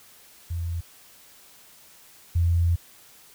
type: tone pair in turn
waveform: sine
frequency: 84.7 / 85.24 Hz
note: E2 / F2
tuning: +48 / -41 cents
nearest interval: unison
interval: 11 cents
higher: second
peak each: -26 / -18 dBFS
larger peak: second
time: 0.5-0.81 / 2.35-2.76 s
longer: second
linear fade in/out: 10 ms
effects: white hiss -52 dBFS RMS until 3.34 s